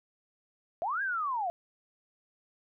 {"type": "linear two-way sweep", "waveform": "sine", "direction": "up then down", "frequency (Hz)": [622.3, 1647, 664], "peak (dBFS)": -29, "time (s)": [0.82, 1.5], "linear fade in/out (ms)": 0, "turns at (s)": 1.02, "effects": []}